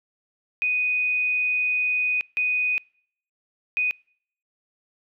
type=tone bursts at uneven times; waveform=sine; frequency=2489 Hz; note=D#7; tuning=in tune; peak=-20 dBFS; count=3; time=0.62-2.21 / 2.37-2.78 / 3.77-3.91 s; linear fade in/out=0 ms; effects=noise-tail reverb RT60 0.6 s tail -26 dB re dry